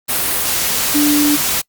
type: tone in noise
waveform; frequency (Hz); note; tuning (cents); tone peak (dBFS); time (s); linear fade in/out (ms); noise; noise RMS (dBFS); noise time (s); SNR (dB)
sine; 293.7; D4; 0; -11; 0.94-1.37; 20; white; -17; 0.08-1.62; +3
effects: noise-tail reverb RT60 0.1 s tail -24 dB re dry + Opus 32 kbps